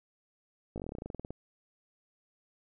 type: slowing click train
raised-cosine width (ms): 2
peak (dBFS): -26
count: 17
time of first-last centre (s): 0.76-1.306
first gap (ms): 18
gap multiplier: 1.08
effects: none